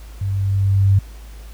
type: tone with level ramp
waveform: sine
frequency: 98 Hz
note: G2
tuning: in tune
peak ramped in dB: -19 to -9 dBFS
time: 0.21-0.99 s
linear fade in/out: 5 ms
effects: added 53 Hz sine -34 dBFS peak until 1.53 s + pink hiss -47 dBFS RMS until 1.53 s